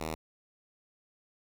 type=tone; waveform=5% pulse; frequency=79.2 Hz; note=D#2; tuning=31 cents sharp; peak=-23 dBFS; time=0-0.15 s; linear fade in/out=5 ms; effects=none